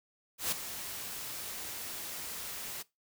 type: noise with ADSR envelope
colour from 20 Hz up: white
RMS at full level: -30 dBFS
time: 0.38-2.83 s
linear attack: 140 ms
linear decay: 7 ms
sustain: -11 dB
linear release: 16 ms
effects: noise-tail reverb RT60 0.2 s tail -20 dB re dry